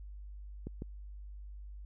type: clicks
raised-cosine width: 3 ms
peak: -27 dBFS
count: 2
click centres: 0.67 / 0.821 s
effects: added 50 Hz sine -44 dBFS peak until 1.85 s